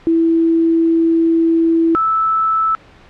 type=tone pair in turn; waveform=sine; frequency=329.6 / 1312.7 Hz; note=E4 / E6; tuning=0 / -8 cents; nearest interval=2 octaves; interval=2392 cents; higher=second; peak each=-10 / -12 dBFS; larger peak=first; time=0.07-1.95 / 1.95-2.75 s; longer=first; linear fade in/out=0 ms; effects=pink hiss -44 dBFS RMS until 3.09 s + low-pass 3000 Hz 12 dB/octave